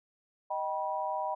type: chord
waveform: sine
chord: Eb augmented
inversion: none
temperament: just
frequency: 622.3 / 777.8 / 972.3 Hz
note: Eb5 / G5 / B5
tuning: 0 / -14 / -27 cents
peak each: -36 / -35 / -34 dBFS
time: 0.5-1.35 s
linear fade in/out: 10 ms
effects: none